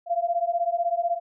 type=beating tone pair; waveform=sine; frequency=680 / 696 Hz; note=F5 / F5; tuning=-46 / -6 cents; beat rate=16 Hz; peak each=-25 dBFS; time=0.06-1.2 s; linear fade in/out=50 ms; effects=none